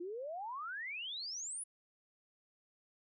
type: exponential sweep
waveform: sine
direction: up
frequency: 333.6 to 10380 Hz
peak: -40 dBFS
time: 0-1.64 s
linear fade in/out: 10 ms
effects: none